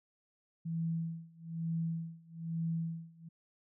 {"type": "tone with tremolo", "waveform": "sine", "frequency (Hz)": 164.81, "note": "E3", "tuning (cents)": 0, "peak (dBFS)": -31, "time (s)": [0.65, 3.29], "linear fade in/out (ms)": 10, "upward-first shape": "sine", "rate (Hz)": 1.1, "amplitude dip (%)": 95, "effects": []}